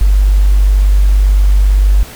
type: tone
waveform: sine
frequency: 49 Hz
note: G1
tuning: in tune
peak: -5 dBFS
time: 0.01-2.03 s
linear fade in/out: 0 ms
effects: pink hiss -32 dBFS RMS until 2.15 s